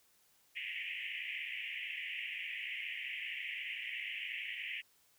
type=band-pass noise; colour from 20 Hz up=pink; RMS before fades=-42 dBFS; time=0.55-4.82 s; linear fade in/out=20 ms; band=1900 to 3000 Hz; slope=96 dB/octave; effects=white hiss -70 dBFS RMS until 5.18 s